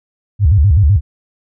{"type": "tone with vibrato", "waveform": "sine", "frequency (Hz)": 85.9, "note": "F2", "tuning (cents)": -28, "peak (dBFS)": -6, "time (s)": [0.39, 1.01], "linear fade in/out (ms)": 50, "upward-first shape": "square", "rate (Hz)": 7.9, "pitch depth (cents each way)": 290, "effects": []}